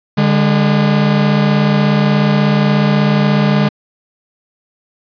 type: tone pair together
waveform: 45% pulse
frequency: 147.66 / 204.2 Hz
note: D3 / G#3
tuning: +10 / -29 cents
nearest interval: tritone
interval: 561 cents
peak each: -13 / -12 dBFS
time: 0.17-3.69 s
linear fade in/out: 10 ms
effects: resampled to 11025 Hz